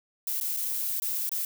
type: noise with dropouts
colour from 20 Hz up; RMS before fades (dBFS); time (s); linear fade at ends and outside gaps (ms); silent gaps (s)
violet; -30; 0.27-1.45; 2; 0.401-0.41 / 0.566-0.57 / 1-1.02 / 1.293-1.316
effects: none